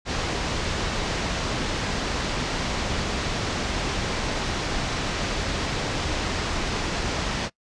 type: low-pass noise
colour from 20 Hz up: pink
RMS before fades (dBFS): -27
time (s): 0.05-7.5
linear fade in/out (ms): 50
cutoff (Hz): 6200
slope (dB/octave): 24
effects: noise-tail reverb RT60 0.1 s tail -22 dB re dry + resampled to 22050 Hz